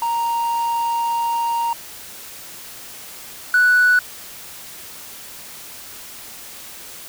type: tone pair in turn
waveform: triangle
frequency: 932.3 / 1479.9 Hz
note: A#5 / F#6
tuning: 0 / 0 cents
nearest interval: minor sixth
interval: 800 cents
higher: second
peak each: -16 / -8 dBFS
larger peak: second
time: 0.02-1.73 / 3.54-3.99 s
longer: first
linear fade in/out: 2 ms
effects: tanh soft clip ceiling -7 dBFS + white hiss -37 dBFS RMS until 7.08 s